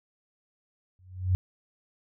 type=tone with exponential growth; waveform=sine; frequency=92.1 Hz; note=F#2; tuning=7 cents flat; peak=-18 dBFS; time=0.99-1.35 s; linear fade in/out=0 ms; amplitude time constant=78 ms; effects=none